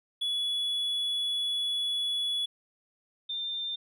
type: tone pair in turn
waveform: triangle / sine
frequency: 3400 / 3595 Hz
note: G#7 / A7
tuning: +40 / +36 cents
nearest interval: minor second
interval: 96 cents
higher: second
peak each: -26 / -31 dBFS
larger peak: first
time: 0.21-2.46 / 3.29-3.76 s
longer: first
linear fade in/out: 10 ms
effects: none